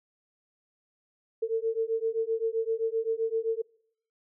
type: beating tone pair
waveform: sine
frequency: 446.6 / 454.3 Hz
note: A4 / A#4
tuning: +26 / -45 cents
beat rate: 7.7 Hz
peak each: -29 dBFS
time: 1.42-3.62 s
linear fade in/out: 10 ms
effects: noise-tail reverb RT60 0.7 s tail -26 dB re dry